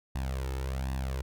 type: tone with flanger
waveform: sawtooth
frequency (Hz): 65.9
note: C2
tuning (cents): +13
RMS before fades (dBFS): -33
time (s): 0.15-1.22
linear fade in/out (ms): 5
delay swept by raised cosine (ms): 1.1 to 2.3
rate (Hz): 1.3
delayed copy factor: +0.75
effects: none